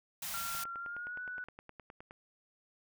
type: band-stop noise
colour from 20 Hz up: white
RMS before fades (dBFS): -40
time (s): 0.22-0.64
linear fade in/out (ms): 5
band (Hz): 230 to 610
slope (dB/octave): 96
type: tone with pitch glide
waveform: sine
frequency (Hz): 1375 to 1482.2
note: F6 to F#6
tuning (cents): -27 to +3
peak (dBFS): -39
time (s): 0.34-1.44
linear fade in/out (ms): 0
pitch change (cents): +130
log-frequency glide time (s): 0.77-1.21
type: click train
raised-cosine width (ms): 0.5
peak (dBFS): -34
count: 16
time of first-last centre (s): 0.55-2.109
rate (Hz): 9.62
effects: none